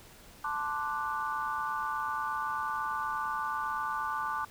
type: chord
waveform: sine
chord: D dominant seventh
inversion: second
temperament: equal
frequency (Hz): 880 / 1046.5 / 1174.7 / 1480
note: A5 / C6 / D6 / F#6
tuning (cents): 0 / 0 / 0 / 0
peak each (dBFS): -36 / -39 / -34 / -38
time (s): 0.44-4.45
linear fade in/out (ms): 5
effects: pink hiss -54 dBFS RMS until 4.5 s